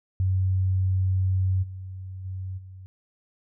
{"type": "tone with level steps", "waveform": "sine", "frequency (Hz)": 93.9, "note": "F#2", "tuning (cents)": 26, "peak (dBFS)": [-20, -34, -30, -40], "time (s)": [0.2, 2.86], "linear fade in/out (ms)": 0, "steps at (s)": [1.62, 2.24, 2.57], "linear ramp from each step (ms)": 20, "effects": []}